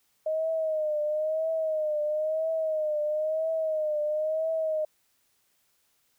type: tone with vibrato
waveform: sine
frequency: 622.3 Hz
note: D#5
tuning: in tune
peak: -25 dBFS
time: 0.26-4.85 s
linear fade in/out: 5 ms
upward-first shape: triangle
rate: 1 Hz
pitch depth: 74 cents each way
effects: white hiss -70 dBFS RMS until 6.18 s